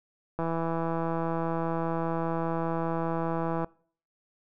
click train, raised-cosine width 1 ms, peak -17 dBFS, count 538, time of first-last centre 0.39-3.645 s, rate 165 Hz, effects noise-tail reverb RT60 0.5 s tail -24 dB re dry

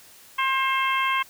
harmonic tone, 532 Hz, C5, 29 cents sharp, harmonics 2 / 3 / 4 / 5 / 6, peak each -23 / -30 / -27 / -30 / -32 dBFS, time 0.38-1.23 s, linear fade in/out 10 ms, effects white hiss -50 dBFS RMS until 1.29 s

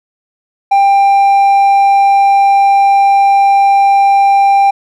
sine tone with hard clipping, 793 Hz, G5, 20 cents sharp, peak -6 dBFS, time 0.71-4.71 s, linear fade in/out 10 ms, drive 3 dB, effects none

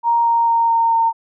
sine tone with pitch steps, 935 / 929.6 / 924.3 / 918.9 / 913.6 Hz, A#5 / A#5 / A#5 / A#5 / A#5, +5 / -5 / -15 / -25 / -35 cents, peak -12 dBFS, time 0.03-1.13 s, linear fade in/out 50 ms, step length 220 ms, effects none

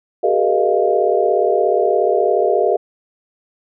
sine tone cluster, 383.4 / 420.3 / 474.5 / 618 / 692 Hz, G4 / G#4 / A#4 / D#5 / F5, -38 / +21 / +31 / -12 / -16 cents, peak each -19 dBFS, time 0.23-2.77 s, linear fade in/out 10 ms, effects none

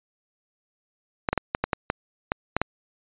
clicks, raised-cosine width 0.5 ms, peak -7 dBFS, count 10, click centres 1.288 / 1.33 / 1.377 / 1.549 / 1.64 / 1.732 / 1.901 / 2.319 / 2.566 / 2.616 s, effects resampled to 8000 Hz

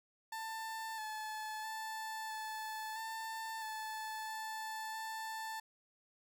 30% pulse tone with pitch steps, 890 / 864 / 880 / 871 / 892 / 872 / 878 / 885 Hz, A5 / A5 / A5 / A5 / A5 / A5 / A5 / A5, +20 / -32 / 0 / -18 / +23 / -16 / -4 / +10 cents, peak -38 dBFS, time 0.32-5.6 s, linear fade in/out 5 ms, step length 660 ms, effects none

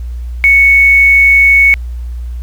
sine tone with quantisation, 2217 Hz, C#7, in tune, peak -3 dBFS, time 0.44-1.74 s, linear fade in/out 0 ms, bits 5, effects added 60 Hz sine -18 dBFS peak until 2.42 s + pink hiss -48 dBFS RMS until 2.42 s

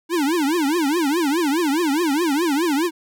square tone with vibrato, 311 Hz, D#4, 1 cent flat, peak -18 dBFS, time 0.09-2.91 s, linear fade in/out 50 ms, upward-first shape triangle, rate 4.8 Hz, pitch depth 280 cents each way, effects none

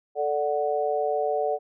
sine chord, D major, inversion second, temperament equal, 440 / 587.3 / 740 Hz, A4 / D5 / F#5, 0 / 0 / 0 cents, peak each -27 dBFS, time 0.15-1.59 s, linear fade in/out 50 ms, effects none

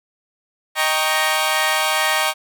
15% pulse chord, Eb dominant seventh, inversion none, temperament equal, 622.3 / 784 / 932.3 / 1108.7 Hz, Eb5 / G5 / Bb5 / Db6, 0 / 0 / 0 / 0 cents, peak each -16 dBFS, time 0.75-2.34 s, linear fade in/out 50 ms, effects none

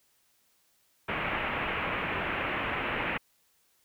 white low-pass noise, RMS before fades -32 dBFS, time 1.08-3.18 s, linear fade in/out 10 ms, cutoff 2700 Hz, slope 48 dB/octave, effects white hiss -69 dBFS RMS until 3.84 s

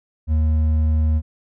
triangle tone with hard clipping, 77.78 Hz, D#2, in tune, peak -16 dBFS, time 0.27-1.22 s, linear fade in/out 50 ms, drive 8 dB, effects none

